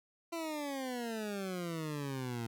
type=exponential sweep; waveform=20% pulse; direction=down; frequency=339.9 to 113.6 Hz; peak=-32 dBFS; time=0.32-2.47 s; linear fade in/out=10 ms; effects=none